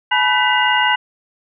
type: tone cluster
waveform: sine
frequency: 854 / 979 / 1517 / 1985 / 2838 Hz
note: G#5 / B5 / F#6 / B6 / F7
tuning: +48 / -15 / +43 / +8 / +27 cents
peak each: -19 dBFS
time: 0.11-0.96 s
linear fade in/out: 10 ms
effects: none